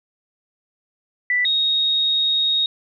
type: tone pair in turn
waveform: sine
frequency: 1976 / 3750 Hz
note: B6 / A#7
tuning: 0 / +10 cents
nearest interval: major seventh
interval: 1110 cents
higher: second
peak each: -16 dBFS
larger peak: neither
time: 1.3-1.45 / 1.45-2.66 s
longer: second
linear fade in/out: 2 ms
effects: none